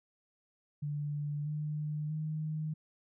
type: tone with pitch steps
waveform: sine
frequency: 146.83 / 150.87 / 155.02 Hz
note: D3 / D3 / D#3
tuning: 0 / +47 / -6 cents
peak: -33 dBFS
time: 0.82-2.74 s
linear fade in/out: 10 ms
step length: 640 ms
effects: none